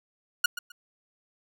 sawtooth tone with echo, 1439 Hz, F#6, 49 cents flat, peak -15 dBFS, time 0.44-0.46 s, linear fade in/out 5 ms, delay 130 ms, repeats 2, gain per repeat -13 dB, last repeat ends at 0.72 s, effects none

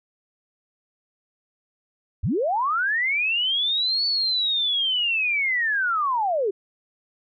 sine linear two-way sweep, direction up then down, 54.4 to 4500 to 368 Hz, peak -20 dBFS, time 2.23-6.51 s, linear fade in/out 10 ms, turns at 4.06 s, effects none

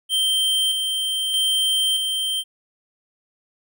square tone with tremolo, 3136 Hz, G7, in tune, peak -18 dBFS, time 0.09-2.44 s, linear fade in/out 50 ms, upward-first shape square, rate 0.8 Hz, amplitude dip 35%, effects none

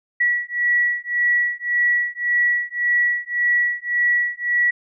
sine beating tone pair, 1935 / 1936.8 Hz, B6 / B6, -36 / -34 cents, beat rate 1.8 Hz, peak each -20 / -20 dBFS, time 0.2-4.71 s, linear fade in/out 10 ms, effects none

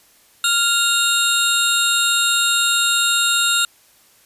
25% pulse tone pair together, 1396.9 / 3729 Hz, F6 / A#7, 0 / 0 cents, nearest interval octave + perfect fourth, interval 1700 cents, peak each -14 dBFS, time 0.44-3.65 s, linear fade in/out 2 ms, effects white hiss -53 dBFS RMS until 4.25 s + resampled to 32000 Hz

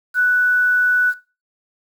sine tone with quantisation, 1483 Hz, F#6, 4 cents sharp, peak -12 dBFS, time 0.14-1.14 s, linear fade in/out 50 ms, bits 7, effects noise-tail reverb RT60 0.3 s tail -17 dB re dry

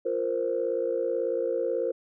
sine chord, F suspended fourth, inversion none, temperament just, 349.2 / 465.6 / 523.8 Hz, F4 / Bb4 / C5, 0 / -2 / +2 cents, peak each -32 / -28 / -28 dBFS, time 0.05-1.92 s, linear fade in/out 10 ms, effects tanh soft clip ceiling -16 dBFS

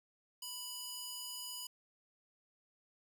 square tone with high-pass filter, 987.8 Hz, B5, in tune, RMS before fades -45 dBFS, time 0.42-1.67 s, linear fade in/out 5 ms, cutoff 4000 Hz, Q 0.81, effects none

